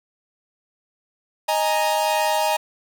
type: chord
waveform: 45% pulse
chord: D# suspended fourth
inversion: none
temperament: equal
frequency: 622.3 / 830.6 / 932.3 Hz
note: D#5 / G#5 / A#5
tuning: 0 / 0 / 0 cents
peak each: -23 dBFS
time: 1.48-2.57 s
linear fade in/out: 10 ms
effects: none